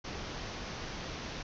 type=low-pass noise; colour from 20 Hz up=pink; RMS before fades=-41 dBFS; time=0.04-1.43 s; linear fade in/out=10 ms; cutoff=6300 Hz; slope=96 dB/octave; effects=none